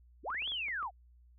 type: linear two-way sweep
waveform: sine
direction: up then down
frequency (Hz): 185 to 3476 to 648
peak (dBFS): -34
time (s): 0.23-0.91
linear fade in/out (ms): 50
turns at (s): 0.49
type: clicks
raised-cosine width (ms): 0.5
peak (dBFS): -37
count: 7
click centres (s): 0.303 / 0.346 / 0.422 / 0.476 / 0.519 / 0.684 / 0.828
effects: added 60 Hz sine -58 dBFS peak until 1.38 s